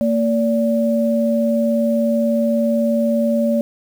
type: tone pair together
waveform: sine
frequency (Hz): 229.1 / 577.3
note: A#3 / D5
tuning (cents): -30 / -30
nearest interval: octave + major third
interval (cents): 1600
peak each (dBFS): -16 / -18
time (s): 0.01-3.61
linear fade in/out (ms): 0
effects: 7-bit